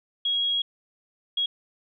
sine tone bursts at uneven times, 3302 Hz, G#7, 11 cents flat, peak -22 dBFS, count 2, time 0.25-0.62 / 1.37-1.46 s, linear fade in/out 5 ms, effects none

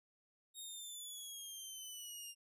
15% pulse exponential sweep, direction down, 3750 to 2794 Hz, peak -40 dBFS, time 0.54-2.35 s, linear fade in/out 50 ms, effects resampled to 32000 Hz

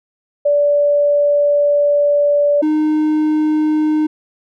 sine / triangle tone pair in turn, 580 / 307.2 Hz, D5 / D#4, -22 / -22 cents, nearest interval major seventh, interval 1100 cents, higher first, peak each -10 dBFS, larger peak neither, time 0.45-2.62 / 2.62-4.07 s, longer first, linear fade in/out 10 ms, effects none

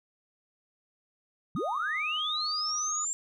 sine linear sweep, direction up, 128 to 7459 Hz, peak -29 dBFS, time 1.55-3.13 s, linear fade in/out 0 ms
triangle tone, 1238 Hz, D#6, 9 cents flat, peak -33 dBFS, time 1.56-3.05 s, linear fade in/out 5 ms
effects none

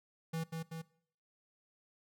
square tone with echo, 163 Hz, E3, 19 cents flat, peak -36 dBFS, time 0.33-0.44 s, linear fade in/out 10 ms, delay 190 ms, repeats 2, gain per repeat -3 dB, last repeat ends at 0.82 s, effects noise-tail reverb RT60 0.6 s tail -20 dB re dry

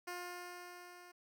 10% pulse tone with level ramp, 354.9 Hz, F4, 28 cents sharp, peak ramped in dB -33 to -47 dBFS, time 0.07-1.12 s, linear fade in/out 10 ms, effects none

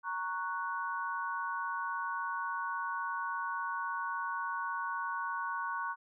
sine chord, F# major, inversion first, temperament equal, 932.3 / 1108.7 / 1480 Hz, A#5 / C#6 / F#6, 0 / 0 / 0 cents, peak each -39 / -37 / -38 dBFS, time 0.03-5.96 s, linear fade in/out 50 ms, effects none

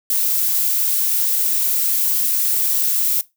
violet noise, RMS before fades -18 dBFS, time 0.1-3.21 s, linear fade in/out 2 ms, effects noise-tail reverb RT60 0.2 s tail -19 dB re dry

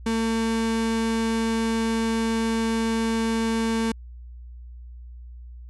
35% pulse tone, 225.9 Hz, A3, 46 cents sharp, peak -20 dBFS, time 0.06-3.92 s, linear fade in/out 5 ms, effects added 60 Hz sine -38 dBFS peak until 5.69 s + resampled to 24000 Hz

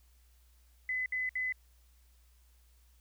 sine tone bursts, 2016 Hz, B6, 35 cents sharp, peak -31 dBFS, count 3, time 0.89-1.524 s, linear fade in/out 2 ms, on 170 ms, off 62 ms, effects added 60 Hz sine -61 dBFS peak until 3 s + white hiss -71 dBFS RMS until 3 s

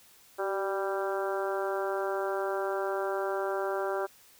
harmonic tone with a mistuned harmonic, 196 Hz, G3, in tune, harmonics 2 / 3 / 4 / 5 / 6 / 7 / 8, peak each -32 / -34 / -37 / -40 / -42 / -39 / -42 dBFS, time 0.38-4.07 s, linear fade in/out 20 ms, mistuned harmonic 2, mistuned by -29 cents, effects white hiss -58 dBFS RMS until 4.39 s

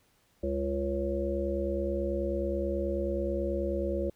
harmonic tone, 69.3 Hz, C#2, in tune, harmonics 1 / 3 / 5 / 7 / 8, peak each -34 / -37 / -33 / -38 / -33 dBFS, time 0.43-4.1 s, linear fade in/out 5 ms, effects pink hiss -68 dBFS RMS until 4.15 s

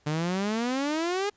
sawtooth exponential sweep, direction up, 146.83 to 418.2 Hz, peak -22 dBFS, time 0.06-1.3 s, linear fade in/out 10 ms, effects pink hiss -65 dBFS RMS until 1.36 s + resampled to 16000 Hz

